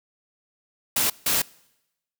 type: noise bursts at uneven times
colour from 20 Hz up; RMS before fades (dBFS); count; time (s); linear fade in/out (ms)
white; -22; 2; 0.96-1.1 / 1.26-1.42; 5
effects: noise-tail reverb RT60 0.9 s tail -24 dB re dry